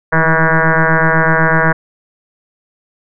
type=tone with frequency modulation; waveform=sine; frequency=806 Hz; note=G5; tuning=48 cents sharp; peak=-8 dBFS; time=0.12-1.73 s; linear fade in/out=10 ms; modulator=162 Hz; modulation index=6; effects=none